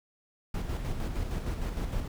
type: noise with tremolo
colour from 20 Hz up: brown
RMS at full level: -31 dBFS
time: 0.54-2.08 s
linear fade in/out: 5 ms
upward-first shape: square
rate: 6.5 Hz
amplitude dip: 40%
effects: none